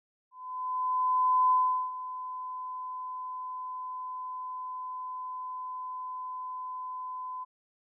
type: tone with ADSR envelope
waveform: sine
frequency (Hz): 1014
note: B5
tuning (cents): +45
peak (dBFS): -20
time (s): 0.31-7.45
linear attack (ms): 1200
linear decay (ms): 400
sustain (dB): -15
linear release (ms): 21
effects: none